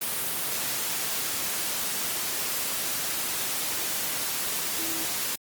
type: tone in noise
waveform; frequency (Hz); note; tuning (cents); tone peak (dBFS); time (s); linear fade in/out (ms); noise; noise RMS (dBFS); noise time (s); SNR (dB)
sine; 325.9; E4; -20; -37; 4.78-5.05; 10; white; -29; 0.01-5.36; -11
effects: high-pass 100 Hz 12 dB/octave + Opus 32 kbps